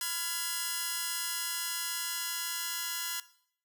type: chord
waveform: 5% pulse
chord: F diminished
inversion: second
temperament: just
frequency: 1005.8 / 1396.9 / 1676.3 Hz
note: Cb6 / F6 / Ab6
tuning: +31 / 0 / +16 cents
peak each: -26 dBFS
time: 0.01-3.2 s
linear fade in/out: 2 ms
effects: noise-tail reverb RT60 0.6 s tail -17 dB re dry